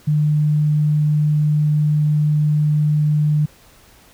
sine tone, 150.5 Hz, D3, 43 cents sharp, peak -13 dBFS, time 0.07-3.46 s, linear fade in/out 10 ms, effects pink hiss -49 dBFS RMS until 4.13 s

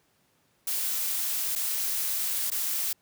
blue noise with dropouts, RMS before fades -29 dBFS, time 0.67-2.93 s, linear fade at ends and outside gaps 5 ms, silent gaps 1.554-1.558 / 2.503-2.516 s, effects pink hiss -68 dBFS RMS until 3.01 s + high-pass 100 Hz 12 dB/octave

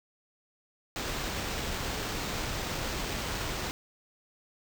pink noise with sample-and-hold, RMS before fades -34 dBFS, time 0.96-3.71 s, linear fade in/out 0 ms, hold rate 11025 Hz, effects none

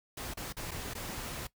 pink noise with dropouts, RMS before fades -40 dBFS, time 0.17-1.47 s, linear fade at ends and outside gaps 5 ms, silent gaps 0.338-0.371 / 0.526-0.567 / 0.71-0.714 / 0.937-0.95 s, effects noise-tail reverb RT60 0.1 s tail -18 dB re dry

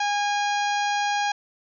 harmonic tone, 819 Hz, G#5, 24 cents flat, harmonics 1 / 2 / 3 / 4 / 5 / 6 / 7 / 8, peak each -23 / -29 / -33 / -35 / -37 / -39 / -40 / -41 dBFS, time 0-1.32 s, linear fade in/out 5 ms, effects none

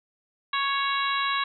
harmonic tone, 554.4 Hz, C#5, in tune, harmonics 2 / 3 / 4 / 5 / 6 / 7, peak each -26 / -31 / -33 / -34 / -36 / -32 dBFS, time 0.53-1.44 s, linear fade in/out 5 ms, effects none

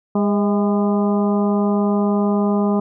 harmonic tone with a mistuned harmonic, 203.5 Hz, G#3, 35 cents flat, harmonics 1 / 2 / 3 / 4 / 5 / 6, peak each -16 / -22 / -26 / -28 / -30 / -32 dBFS, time 0.15-2.8 s, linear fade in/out 5 ms, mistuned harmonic 3, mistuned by +54 cents, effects none

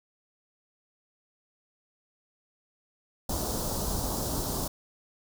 pink band-stop noise, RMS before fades -31 dBFS, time 3.29-4.68 s, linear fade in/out 5 ms, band 1100 to 4400 Hz, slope 24 dB/octave, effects none

